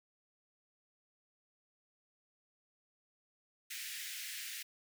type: high-pass noise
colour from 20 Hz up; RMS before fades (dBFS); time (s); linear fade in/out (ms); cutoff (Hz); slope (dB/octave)
pink; -44; 3.7-4.63; 10; 1700; 48
effects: none